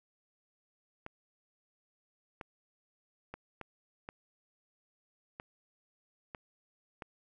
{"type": "clicks", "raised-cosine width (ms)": 0.5, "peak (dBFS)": -27, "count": 8, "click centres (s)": [1.064, 2.412, 3.34, 3.613, 4.089, 5.399, 6.348, 7.022], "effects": []}